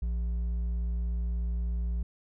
sine tone with hard clipping, 58.3 Hz, A#1, 1 cent sharp, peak -29 dBFS, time 0.02-2.03 s, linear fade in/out 5 ms, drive 4 dB, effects none

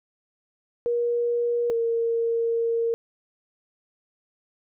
sine tone pair in turn, 475.9 / 461.8 Hz, A#4 / A#4, +36 / -16 cents, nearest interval minor second, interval 52 cents, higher first, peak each -21 dBFS, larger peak neither, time 0.86-1.7 / 1.7-2.94 s, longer second, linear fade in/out 0 ms, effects none

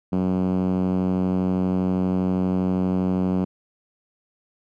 5% pulse tone with band-pass filter, 92.5 Hz, F#2, in tune, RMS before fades -22 dBFS, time 0.12-3.45 s, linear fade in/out 10 ms, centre 190 Hz, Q 2.2, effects none

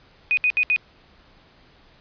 sine tone bursts, 2489 Hz, D#7, in tune, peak -16 dBFS, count 4, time 0.31-0.762 s, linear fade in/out 0 ms, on 62 ms, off 68 ms, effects pink hiss -54 dBFS RMS until 2 s + resampled to 11025 Hz

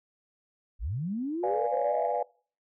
sine linear sweep, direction up, 38.02 to 732 Hz, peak -29 dBFS, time 0.79-2.17 s, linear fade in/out 50 ms
sine chord, B diminished seventh, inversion none, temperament equal, 493.9 / 587.3 / 698.5 / 830.6 Hz, B4 / D5 / F5 / Ab5, 0 / 0 / 0 / 0 cents, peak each -31 dBFS, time 1.43-2.23 s, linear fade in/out 5 ms
effects noise-tail reverb RT60 0.4 s tail -23 dB re dry + tanh soft clip ceiling -17 dBFS

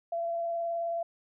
sine tone with vibrato, 677 Hz, E5, 46 cents sharp, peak -29 dBFS, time 0.12-1.03 s, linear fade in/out 5 ms, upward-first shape triangle, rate 19 Hz, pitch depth 16 cents each way, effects none

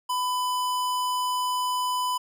square tone, 1000 Hz, B5, 21 cents sharp, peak -25 dBFS, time 0.09-2.18 s, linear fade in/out 10 ms, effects none

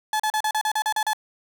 35% pulse tone bursts, 860 Hz, A5, 40 cents flat, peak -19 dBFS, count 10, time 0.13-1.133 s, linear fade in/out 2 ms, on 67 ms, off 37 ms, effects none

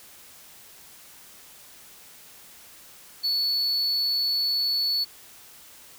triangle tone, 4431 Hz, C#8, 2 cents flat, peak -21 dBFS, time 3.23-5.05 s, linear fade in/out 20 ms, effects white hiss -49 dBFS RMS until 5.98 s

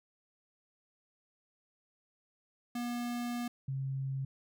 square / sine tone pair in turn, 240.7 / 134.74 Hz, B3 / C#3, -44 / -49 cents, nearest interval minor seventh, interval 1005 cents, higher first, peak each -35 / -33 dBFS, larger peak second, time 2.75-3.48 / 3.68-4.25 s, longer first, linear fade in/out 5 ms, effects none

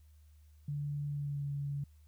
sine tone with pitch glide, 145 to 142.02 Hz, D3 to C#3, -22 to +42 cents, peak -34 dBFS, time 0.68-1.84 s, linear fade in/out 5 ms, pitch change -36 cents, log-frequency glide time 1.08-1.46 s, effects added 75 Hz sine -57 dBFS peak until 2.07 s + white hiss -75 dBFS RMS until 2.07 s

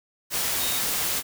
sine tone in noise, 3729 Hz, A#7, in tune, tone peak -32 dBFS, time 0.57-0.83 s, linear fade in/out 50 ms, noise white, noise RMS -26 dBFS, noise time 0.3-1.23 s, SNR -9 dB, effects none

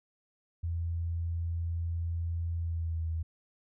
sine tone with pitch glide, 84.2 to 81.38 Hz, E2 to E2, +37 to -22 cents, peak -30 dBFS, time 0.63-3.23 s, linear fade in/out 10 ms, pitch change -59 cents, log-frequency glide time 2.58-3.05 s, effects none

